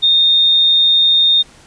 sine tone, 3666 Hz, A#7, 30 cents flat, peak -8 dBFS, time 0.02-1.43 s, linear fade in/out 20 ms, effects pink hiss -44 dBFS RMS until 1.66 s + resampled to 22050 Hz

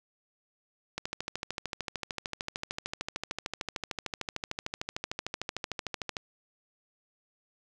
click train, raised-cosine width 0.2 ms, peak -16 dBFS, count 70, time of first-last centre 0.98-6.168 s, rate 13.3 Hz, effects none

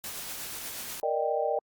white noise with tremolo, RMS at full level -37 dBFS, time 0.04-1 s, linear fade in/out 0 ms, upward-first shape sine, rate 8.3 Hz, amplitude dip 25%
sine chord, Eb major seventh, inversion second, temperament equal, 466.2 / 587.3 / 622.3 / 784 Hz, Bb4 / D5 / Eb5 / G5, 0 / 0 / 0 / 0 cents, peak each -31 dBFS, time 1.03-1.59 s, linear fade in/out 2 ms
effects Opus 48 kbps

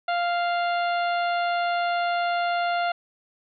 harmonic tone with a mistuned harmonic, 697 Hz, F5, 4 cents flat, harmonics 1 / 2 / 3 / 4 / 5 / 6, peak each -23 / -29 / -36 / -37 / -40 / -42 dBFS, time 0.08-2.92 s, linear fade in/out 5 ms, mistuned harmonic 6, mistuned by +18 cents, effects none

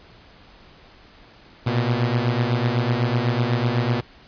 sawtooth beating tone pair, 116.54 / 124.54 Hz, A#2 / B2, 0 / +15 cents, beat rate 8 Hz, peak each -18 dBFS, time 1.66-4.01 s, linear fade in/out 10 ms, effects pink hiss -49 dBFS RMS until 4.27 s + resampled to 11025 Hz

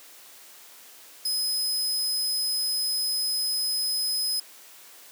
sawtooth tone, 5060 Hz, D#8, 28 cents sharp, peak -22 dBFS, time 1.25-4.4 s, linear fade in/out 5 ms, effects white hiss -49 dBFS RMS until 5.11 s + high-pass 300 Hz 12 dB/octave

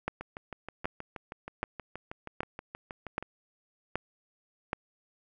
two click trains, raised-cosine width 0.5 ms, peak -24 / -15 dBFS, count 20 / 7, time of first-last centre 0.21-3.226 / 0.08-4.731 s, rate 6.3 / 1.29 Hz, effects none

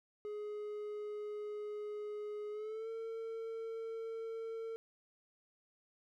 triangle tone with pitch glide, 419 to 451.7 Hz, G#4 to A4, +15 to +45 cents, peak -38 dBFS, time 0.25-4.76 s, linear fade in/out 0 ms, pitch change +130 cents, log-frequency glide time 2.51-2.9 s, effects none

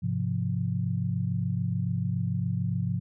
sine chord, F minor, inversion first, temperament equal, 103.83 / 130.81 / 174.61 Hz, Ab2 / C3 / F3, 0 / 0 / 0 cents, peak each -30 dBFS, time 0.02-3 s, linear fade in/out 20 ms, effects none

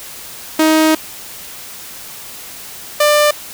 sawtooth tone pair in turn, 314.8 / 594.3 Hz, D#4 / D5, +20 / +20 cents, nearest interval major seventh, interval 1100 cents, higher second, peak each -5 dBFS, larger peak neither, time 0.59-0.95 / 3-3.31 s, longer first, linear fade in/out 5 ms, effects white hiss -32 dBFS RMS until 3.53 s

